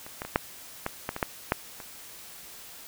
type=clicks; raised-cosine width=0.5 ms; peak=-27 / -18 / -21 / -6 / -13 / -14 / -18 / -9 / -7 / -26 dBFS; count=10; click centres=0.065 / 0.219 / 0.25 / 0.359 / 0.864 / 1.091 / 1.164 / 1.228 / 1.521 / 1.802 s; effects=white hiss -46 dBFS RMS until 2.87 s